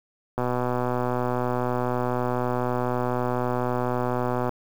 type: click train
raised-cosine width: 1 ms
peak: -12 dBFS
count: 511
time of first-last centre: 0.38-4.493 s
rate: 124 Hz
effects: 7-bit